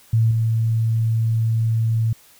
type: tone with level steps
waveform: sine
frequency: 112.9 Hz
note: A2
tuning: 45 cents sharp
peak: -13 / -16 dBFS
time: 0.13-2.13 s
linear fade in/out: 5 ms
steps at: 0.31 s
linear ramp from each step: 2 ms
effects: white hiss -51 dBFS RMS until 2.39 s

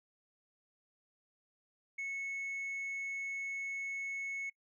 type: tone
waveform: sine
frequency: 2200 Hz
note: C#7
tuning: 14 cents flat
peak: -34 dBFS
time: 1.98-4.5 s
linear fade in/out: 10 ms
effects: noise-tail reverb RT60 0.1 s tail -26 dB re dry + tanh soft clip ceiling -36 dBFS

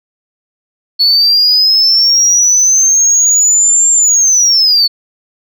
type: linear two-way sweep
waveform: sine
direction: up then down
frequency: 4394 to 7400 to 4394 Hz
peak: -4 dBFS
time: 0.99-4.88 s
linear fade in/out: 20 ms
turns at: 3.91 s
effects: tanh soft clip ceiling -3 dBFS

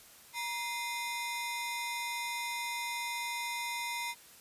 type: ring-modulated tone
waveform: sawtooth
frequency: 1513 Hz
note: F#6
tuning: 38 cents sharp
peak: -28 dBFS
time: 0.33-4.15 s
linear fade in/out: 50 ms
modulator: 567 Hz
effects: white hiss -56 dBFS RMS until 4.4 s + resampled to 32000 Hz

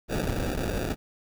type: noise with sample-and-hold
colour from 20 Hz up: pink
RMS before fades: -29 dBFS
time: 0.08-0.96 s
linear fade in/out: 50 ms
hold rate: 1050 Hz
effects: none

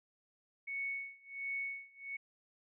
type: tone with tremolo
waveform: sine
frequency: 2217 Hz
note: C#7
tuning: in tune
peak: -35 dBFS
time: 0.67-2.17 s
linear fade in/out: 10 ms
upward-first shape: sine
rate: 1.4 Hz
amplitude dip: 95%
effects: none

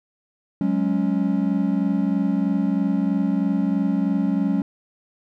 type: chord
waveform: triangle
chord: F# suspended second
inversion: none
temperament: just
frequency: 185 / 208.1 / 277.5 Hz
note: F#3 / G#3 / C#4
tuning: 0 / +4 / +2 cents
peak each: -21 dBFS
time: 0.61-4.62 s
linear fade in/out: 2 ms
effects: none

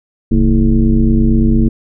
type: tone with frequency modulation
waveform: sine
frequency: 130.2 Hz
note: C3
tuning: 8 cents flat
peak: -7 dBFS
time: 0.31-1.69 s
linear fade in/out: 10 ms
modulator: 96.4 Hz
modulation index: 1.8
effects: none

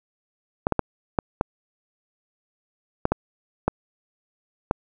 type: clicks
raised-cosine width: 1 ms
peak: -5 dBFS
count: 9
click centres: 0.669 / 0.723 / 0.793 / 1.188 / 1.411 / 3.054 / 3.12 / 3.68 / 4.711 s
effects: none

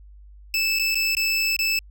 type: tone with dropouts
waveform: 25% pulse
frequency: 2629 Hz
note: E7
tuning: 5 cents flat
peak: -16 dBFS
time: 0.54-1.79 s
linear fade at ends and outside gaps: 2 ms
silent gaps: 0.789-0.795 / 0.946-0.954 / 1.151-1.168 / 1.565-1.59 s
effects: added 50 Hz sine -43 dBFS peak until 1.9 s

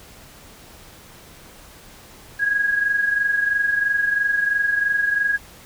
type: tone pair together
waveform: sine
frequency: 1647 / 1670 Hz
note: G#6 / G#6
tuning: -15 / +9 cents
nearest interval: unison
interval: 24 cents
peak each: -18 / -25 dBFS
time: 2.39-5.38 s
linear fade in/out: 20 ms
effects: pink hiss -45 dBFS RMS until 5.65 s

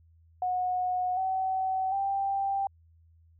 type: tone with pitch steps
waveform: sine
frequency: 730 / 757.9 / 786.9 Hz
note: F#5 / F#5 / G5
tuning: -24 / +41 / +6 cents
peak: -26 dBFS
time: 0.42-2.67 s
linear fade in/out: 2 ms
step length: 750 ms
effects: added 82 Hz sine -57 dBFS peak until 3.39 s

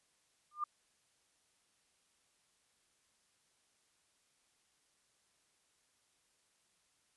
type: tone with exponential growth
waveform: sine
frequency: 1200 Hz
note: D6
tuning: 37 cents sharp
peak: -30 dBFS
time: 0.51-0.64 s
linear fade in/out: 5 ms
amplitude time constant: 27 ms
effects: white hiss -75 dBFS RMS until 7.16 s + resampled to 24000 Hz

